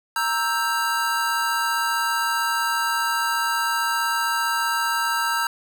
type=chord; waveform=square; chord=E diminished; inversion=second; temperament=equal with one note detuned; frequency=932.3 / 1318.5 / 1578.9 Hz; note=Bb5 / E6 / G6; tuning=0 / 0 / +12 cents; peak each=-26 dBFS; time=0.16-5.47 s; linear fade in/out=2 ms; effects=none

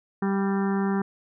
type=harmonic tone with a mistuned harmonic; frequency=196.2 Hz; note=G3; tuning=2 cents sharp; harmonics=1 / 2 / 4 / 5 / 6 / 7 / 8 / 9; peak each=-23 / -29 / -35 / -37 / -39 / -40 / -41 / -42 dBFS; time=0.22-1.02 s; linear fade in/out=5 ms; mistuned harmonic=9; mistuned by=+31 cents; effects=none

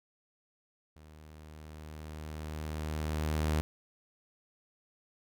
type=tone with level ramp; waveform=sawtooth; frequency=77.1 Hz; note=D#2; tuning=15 cents flat; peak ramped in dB=-49 to -23 dBFS; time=0.96-3.61 s; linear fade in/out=0 ms; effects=none

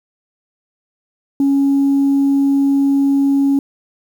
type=tone; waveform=sine; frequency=277.2 Hz; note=C#4; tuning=in tune; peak=-9 dBFS; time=1.4-3.59 s; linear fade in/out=2 ms; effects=tanh soft clip ceiling -8 dBFS + 7-bit

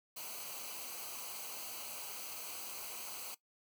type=noise with comb filter; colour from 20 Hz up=white; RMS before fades=-45 dBFS; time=0.16-3.35 s; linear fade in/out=10 ms; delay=0.56 ms; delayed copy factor=-0.7; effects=noise-tail reverb RT60 0.1 s tail -18 dB re dry

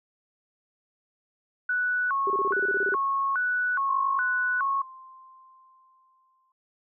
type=tone with vibrato; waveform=sine; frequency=1274 Hz; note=D#6; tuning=41 cents sharp; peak=-23 dBFS; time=1.69-4.82 s; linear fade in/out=5 ms; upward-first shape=square; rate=1.2 Hz; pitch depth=260 cents each way
type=tone bursts; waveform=sine; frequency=395.4 Hz; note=G4; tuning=15 cents sharp; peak=-26 dBFS; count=12; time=2.27-2.95 s; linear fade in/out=2 ms; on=31 ms; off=28 ms
type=tone with exponential decay; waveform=sine; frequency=1046.5 Hz; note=C6; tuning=in tune; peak=-27 dBFS; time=3.89-6.52 s; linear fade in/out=2 ms; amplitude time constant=570 ms
effects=none

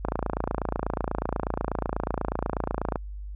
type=click train; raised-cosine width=1 ms; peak=-12 dBFS; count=83; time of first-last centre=0.05-2.958 s; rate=28.2 Hz; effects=added 50 Hz sine -34 dBFS peak until 3.35 s

